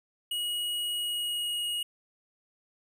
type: tone with pitch glide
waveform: square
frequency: 2901 to 2881 Hz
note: F#7 to F#7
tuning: -35 to -47 cents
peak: -30 dBFS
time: 0.31-1.83 s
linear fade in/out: 5 ms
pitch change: -12 cents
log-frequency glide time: 0.94-1.68 s
effects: none